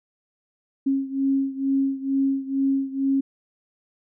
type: beating tone pair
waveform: sine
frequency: 271 / 273.2 Hz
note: C#4 / C#4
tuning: -39 / -25 cents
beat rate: 2.2 Hz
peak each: -22 / -25 dBFS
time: 0.86-3.21 s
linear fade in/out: 10 ms
effects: none